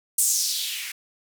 violet noise with band-pass filter sweep, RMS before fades -25 dBFS, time 0.18-0.92 s, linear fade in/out 5 ms, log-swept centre 8700 to 1900 Hz, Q 2.9, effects none

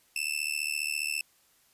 sawtooth tone with amplitude modulation, 2650 Hz, E7, 9 cents sharp, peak -22 dBFS, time 0.16-1.21 s, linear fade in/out 2 ms, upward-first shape sine, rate 74.8 Hz, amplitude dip 100%, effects white hiss -65 dBFS RMS until 1.73 s + resampled to 32000 Hz

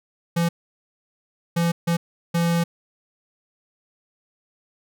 square tone bursts at uneven times, 169.6 Hz, E3, 50 cents sharp, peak -19 dBFS, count 4, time 0.36-0.49 / 1.56-1.72 / 1.87-1.97 / 2.34-2.64 s, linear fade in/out 10 ms, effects none

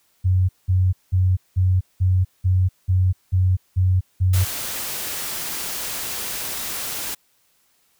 sine tone bursts, 92.5 Hz, F#2, in tune, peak -14 dBFS, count 10, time 0.24-4.45 s, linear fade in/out 20 ms, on 250 ms, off 190 ms
white noise, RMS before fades -28 dBFS, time 4.33-7.15 s, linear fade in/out 10 ms
effects white hiss -63 dBFS RMS until 7.99 s

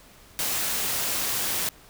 white noise, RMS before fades -27 dBFS, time 0.39-1.69 s, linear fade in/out 0 ms, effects pink hiss -52 dBFS RMS until 1.89 s

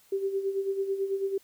sine tone with tremolo, 390.7 Hz, G4, 6 cents flat, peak -24 dBFS, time 0.12-1.38 s, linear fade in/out 5 ms, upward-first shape sine, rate 9.1 Hz, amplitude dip 65%, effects white hiss -61 dBFS RMS until 1.43 s

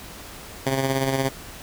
10% pulse tone with tremolo, 134.2 Hz, C3, 44 cents sharp, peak -11 dBFS, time 0.66-1.29 s, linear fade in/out 5 ms, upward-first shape sine, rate 17 Hz, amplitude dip 45%, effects pink hiss -40 dBFS RMS until 1.62 s

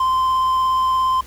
triangle tone with vibrato, 1038 Hz, C6, 14 cents flat, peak -13 dBFS, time 0-1.21 s, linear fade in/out 5 ms, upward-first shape sine, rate 17 Hz, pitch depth 9 cents each way, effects added 65 Hz sine -40 dBFS peak until 1.26 s + pink hiss -44 dBFS RMS until 1.26 s

